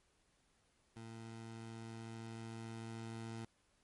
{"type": "tone with level ramp", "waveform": "20% pulse", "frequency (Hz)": 113.5, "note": "A#2", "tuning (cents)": -46, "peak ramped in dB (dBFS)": [-44, -39], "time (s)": [0.96, 3.45], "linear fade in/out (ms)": 5, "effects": ["pink hiss -75 dBFS RMS until 3.83 s", "MP3 48 kbps"]}